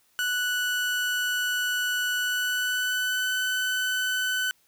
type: tone with pitch glide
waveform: 30% pulse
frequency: 1480 to 1506.7 Hz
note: F#6 to F#6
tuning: 0 to +31 cents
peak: -22 dBFS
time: 0.19-4.51 s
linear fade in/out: 0 ms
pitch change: +31 cents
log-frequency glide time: 2.18-3.32 s
effects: white hiss -65 dBFS RMS until 4.67 s